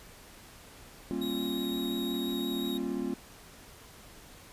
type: chord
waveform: triangle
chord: G half-diminished seventh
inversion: none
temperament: equal with one note detuned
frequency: 196 / 233.1 / 270.7 / 349.2 Hz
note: G3 / Bb3 / Db4 / F4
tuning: 0 / 0 / -41 / 0 cents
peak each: -37 / -34 / -33 / -34 dBFS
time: 1.11-3.14 s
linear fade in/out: 0 ms
type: tone with vibrato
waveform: 45% pulse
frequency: 3783 Hz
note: A#7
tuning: 25 cents sharp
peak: -37 dBFS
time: 1.21-2.78 s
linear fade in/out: 10 ms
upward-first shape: sine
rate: 5.7 Hz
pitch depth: 9 cents each way
effects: pink hiss -52 dBFS RMS until 4.52 s + resampled to 32000 Hz

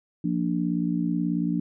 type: harmonic tone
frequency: 58.4 Hz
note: A#1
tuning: 4 cents sharp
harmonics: 3 / 4 / 5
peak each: -26 / -29 / -27 dBFS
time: 0.24-1.6 s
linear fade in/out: 5 ms
effects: none

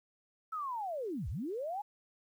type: linear two-way sweep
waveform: sine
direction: down then up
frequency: 1327 to 51.91 to 849 Hz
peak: -35 dBFS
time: 0.52-1.82 s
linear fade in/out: 10 ms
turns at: 1.29 s
effects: 11-bit

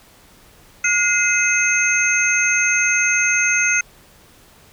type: tone cluster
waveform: sine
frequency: 1437 / 2071 / 2550 / 6340 Hz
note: F6 / C7 / D#7 / G8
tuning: +49 / -18 / +42 / +19 cents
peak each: -20 dBFS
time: 0.84-3.81 s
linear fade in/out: 5 ms
effects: pink hiss -49 dBFS RMS until 4.72 s

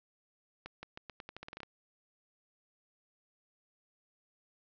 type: accelerating click train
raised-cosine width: 0.3 ms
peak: -28 dBFS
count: 13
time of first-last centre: 0.66-1.632 s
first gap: 170 ms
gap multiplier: 0.85
effects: resampled to 16000 Hz + 10-bit

